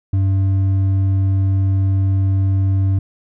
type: tone with hard clipping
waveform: sine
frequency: 96.5 Hz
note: G2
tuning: 27 cents flat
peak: -14 dBFS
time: 0.13-2.99 s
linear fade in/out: 5 ms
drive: 4 dB
effects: none